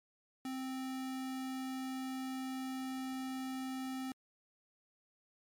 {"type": "tone", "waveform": "square", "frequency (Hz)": 261.6, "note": "C4", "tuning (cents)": 0, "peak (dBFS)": -39, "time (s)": [0.45, 4.12], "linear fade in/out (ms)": 2, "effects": ["MP3 96 kbps"]}